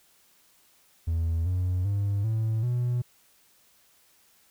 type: tone with pitch steps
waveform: triangle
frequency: 82.6 / 91.12 / 100.52 / 110.9 / 122.34 Hz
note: E2 / F#2 / G2 / A2 / B2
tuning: +4 / -26 / +44 / +14 / -16 cents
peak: -21 dBFS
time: 1.07-3.02 s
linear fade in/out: 10 ms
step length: 390 ms
effects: tanh soft clip ceiling -18 dBFS + white hiss -62 dBFS RMS until 4.5 s